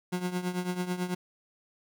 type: tone with tremolo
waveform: 30% pulse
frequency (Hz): 180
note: F#3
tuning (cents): -47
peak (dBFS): -24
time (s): 0.12-1.15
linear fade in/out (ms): 10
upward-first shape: triangle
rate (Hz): 9.1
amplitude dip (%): 80
effects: none